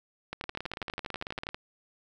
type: two click trains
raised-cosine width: 0.3 ms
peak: -20 / -19 dBFS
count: 21 / 15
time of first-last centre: 0.44-1.545 / 0.33-1.468 s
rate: 18.1 / 12.3 Hz
effects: none